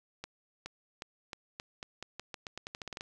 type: accelerating click train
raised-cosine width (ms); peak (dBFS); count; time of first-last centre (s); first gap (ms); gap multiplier
0.2; -23; 18; 0.24-3.009; 420; 0.86
effects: none